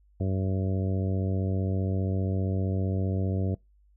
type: harmonic tone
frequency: 95.2 Hz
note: F#2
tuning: 50 cents sharp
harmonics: 1 / 2 / 3 / 4 / 5 / 6 / 7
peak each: -26 / -32 / -36 / -38 / -40 / -42 / -43 dBFS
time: 0.2-3.55 s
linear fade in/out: 5 ms
effects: noise-tail reverb RT60 0.2 s tail -25 dB re dry + added 50 Hz sine -58 dBFS peak until 3.96 s